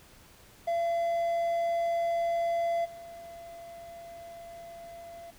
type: tone with level steps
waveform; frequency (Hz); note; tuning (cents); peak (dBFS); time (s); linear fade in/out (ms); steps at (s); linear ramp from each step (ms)
triangle; 679; F5; -49; -24 / -41; 0.67-5.31; 10; 2.84; 20
effects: pink hiss -56 dBFS RMS until 5.38 s